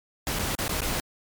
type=noise with dropouts; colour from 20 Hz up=pink; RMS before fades=-28 dBFS; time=0.27-1 s; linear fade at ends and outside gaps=0 ms; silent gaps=0.388-0.394 / 0.551-0.588 / 0.68-0.693 / 0.806-0.818 s; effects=MP3 96 kbps